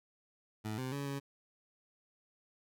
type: tone with pitch steps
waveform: 20% pulse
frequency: 108.1 / 129.4 / 141 / 139.3 Hz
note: A2 / C3 / C#3 / C#3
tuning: -30 / -19 / +30 / +9 cents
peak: -32 dBFS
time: 0.64-1.2 s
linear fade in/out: 20 ms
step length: 140 ms
effects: none